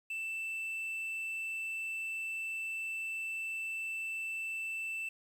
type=tone with quantisation; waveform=triangle; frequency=2657 Hz; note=E7; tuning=13 cents sharp; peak=-34 dBFS; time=0.1-5.09 s; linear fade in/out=5 ms; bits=10; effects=none